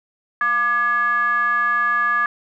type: ring-modulated tone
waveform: triangle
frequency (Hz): 246.9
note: B3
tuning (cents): 0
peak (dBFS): -11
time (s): 0.41-2.26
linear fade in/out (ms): 2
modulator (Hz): 1440
effects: none